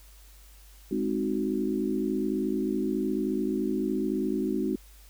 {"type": "chord", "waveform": "sine", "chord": "Ab dominant seventh", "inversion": "none", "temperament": "equal", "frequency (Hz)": [207.7, 261.6, 311.1, 370], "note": ["Ab3", "C4", "Eb4", "Gb4"], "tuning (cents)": [0, 0, 0, 0], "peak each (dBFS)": -31, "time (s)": [0.91, 4.76], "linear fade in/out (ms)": 5, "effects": ["added 50 Hz sine -50 dBFS peak until 5.09 s", "white hiss -57 dBFS RMS until 5.09 s"]}